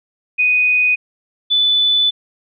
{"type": "tone pair in turn", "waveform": "sine", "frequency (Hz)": [2489, 3489], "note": ["D#7", "A7"], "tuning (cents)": [0, -15], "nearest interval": "tritone", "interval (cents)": 585, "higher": "second", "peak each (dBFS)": -11, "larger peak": "neither", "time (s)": [[0.38, 0.96], [1.5, 2.11]], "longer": "second", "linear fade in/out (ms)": 20, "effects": []}